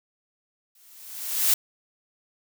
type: noise with exponential growth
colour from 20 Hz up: blue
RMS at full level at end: -18 dBFS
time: 0.75-1.54 s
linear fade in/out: 2 ms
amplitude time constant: 170 ms
effects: none

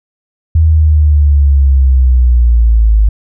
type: linear sweep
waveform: sine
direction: down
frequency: 80.8 to 51.91 Hz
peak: -4 dBFS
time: 0.55-3.09 s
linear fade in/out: 5 ms
effects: none

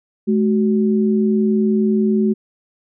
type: tone pair together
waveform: sine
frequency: 213.4 / 374.5 Hz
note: G#3 / F#4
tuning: +47 / +21 cents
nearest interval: minor seventh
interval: 974 cents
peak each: -14 / -19 dBFS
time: 0.27-2.34 s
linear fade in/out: 20 ms
effects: none

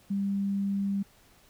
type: tone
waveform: sine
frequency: 198.3 Hz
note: G3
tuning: 20 cents sharp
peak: -26 dBFS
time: 0.1-1.03 s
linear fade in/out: 10 ms
effects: pink hiss -60 dBFS RMS until 1.49 s

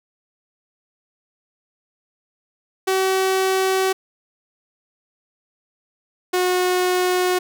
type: tone pair in turn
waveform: sawtooth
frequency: 380 / 363.7 Hz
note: F#4 / F#4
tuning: +46 / -30 cents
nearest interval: minor second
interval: 76 cents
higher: first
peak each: -13 / -13 dBFS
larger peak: neither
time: 2.87-3.93 / 6.33-7.39 s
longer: neither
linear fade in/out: 10 ms
effects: none

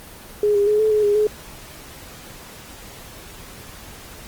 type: tone with pitch steps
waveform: sine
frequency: 416.8 / 405.6 / 421.7 / 434.2 / 424.7 / 410.8 / 424.4 Hz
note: G#4 / G#4 / G#4 / A4 / G#4 / G#4 / G#4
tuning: +6 / -41 / +26 / -23 / +39 / -19 / +38 cents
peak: -14 dBFS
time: 0.43-1.27 s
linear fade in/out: 2 ms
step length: 120 ms
effects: pink hiss -40 dBFS RMS until 4.27 s + Opus 24 kbps

